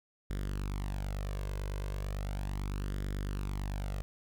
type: tone with flanger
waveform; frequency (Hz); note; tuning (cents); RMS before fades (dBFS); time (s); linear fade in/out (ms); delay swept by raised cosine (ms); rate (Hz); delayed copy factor
sawtooth; 49; G1; 0; -36; 0.3-4.02; 0; 0.57 to 1.97; 0.36; +0.6
effects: none